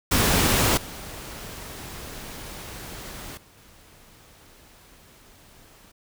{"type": "noise with level steps", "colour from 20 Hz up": "pink", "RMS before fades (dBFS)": [-20, -38, -54, -52], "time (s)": [0.11, 5.92], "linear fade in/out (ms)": 10, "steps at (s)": [0.77, 3.37, 3.57], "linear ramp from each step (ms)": 5, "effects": []}